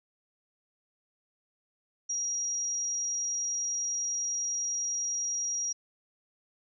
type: tone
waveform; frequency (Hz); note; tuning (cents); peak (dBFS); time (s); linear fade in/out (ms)
sine; 5710; F8; +37; -29; 2.09-5.73; 10
effects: none